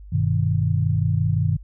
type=chord; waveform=sine; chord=G augmented; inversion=none; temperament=equal; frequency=98 / 123.47 / 155.56 Hz; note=G2 / B2 / D#3; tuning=0 / 0 / 0 cents; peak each=-21 / -23 / -22 dBFS; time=0.12-1.57 s; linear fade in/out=10 ms; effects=added 50 Hz sine -38 dBFS peak until 1.63 s